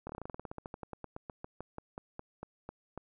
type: slowing click train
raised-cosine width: 1 ms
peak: -27 dBFS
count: 28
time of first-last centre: 0.07-2.976 s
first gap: 24 ms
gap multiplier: 1.1
effects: none